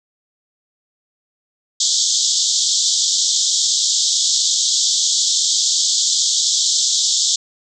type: band-pass noise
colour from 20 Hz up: white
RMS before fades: -17 dBFS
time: 1.8-7.36 s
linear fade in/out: 5 ms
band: 3300 to 7600 Hz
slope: 96 dB/octave
effects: none